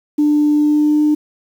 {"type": "tone with pitch glide", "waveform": "sine", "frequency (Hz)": [297.2, 300.8], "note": ["D4", "D4"], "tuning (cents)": [21, 42], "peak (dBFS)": -9, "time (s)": [0.18, 1.15], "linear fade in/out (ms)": 10, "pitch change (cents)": 21, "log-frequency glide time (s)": [0.52, 1], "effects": ["tanh soft clip ceiling -6 dBFS", "7-bit"]}